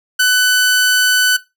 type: tone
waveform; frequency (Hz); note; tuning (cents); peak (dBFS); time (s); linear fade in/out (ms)
sawtooth; 1500; F#6; +23; -6; 0.19-1.37; 10
effects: noise-tail reverb RT60 0.2 s tail -17 dB re dry